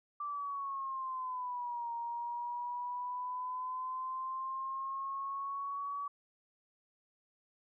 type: exponential two-way sweep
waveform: sine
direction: down then up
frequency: 1174.7 to 935 to 1140 Hz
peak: -36 dBFS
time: 0.2-6.08 s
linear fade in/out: 5 ms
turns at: 1.92 s
effects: none